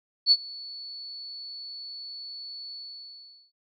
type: tone with ADSR envelope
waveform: sine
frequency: 4435 Hz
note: C#8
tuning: in tune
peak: -13 dBFS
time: 0.26-3.52 s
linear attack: 54 ms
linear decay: 48 ms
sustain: -24 dB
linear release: 790 ms
effects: none